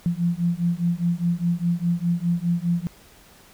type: beating tone pair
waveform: sine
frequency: 170 / 174.9 Hz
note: F3 / F3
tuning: -46 / +3 cents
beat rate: 4.9 Hz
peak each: -23 / -23 dBFS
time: 0.06-2.87 s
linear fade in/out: 0 ms
effects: pink hiss -51 dBFS RMS until 3.53 s